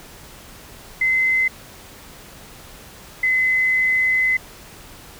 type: tone pair in turn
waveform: sine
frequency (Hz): 2054 / 2035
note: C7 / C7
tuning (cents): -33 / -49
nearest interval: unison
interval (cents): 16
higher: first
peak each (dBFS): -15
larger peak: neither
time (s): 1.01-1.48 / 3.23-4.37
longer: second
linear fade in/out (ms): 5
effects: pink hiss -42 dBFS RMS until 5.19 s